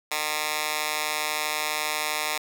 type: tone with high-pass filter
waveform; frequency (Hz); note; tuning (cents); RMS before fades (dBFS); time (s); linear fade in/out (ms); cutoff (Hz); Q
10% pulse; 152.3; D#3; -37; -28; 0.11-2.38; 5; 1300; 0.69
effects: none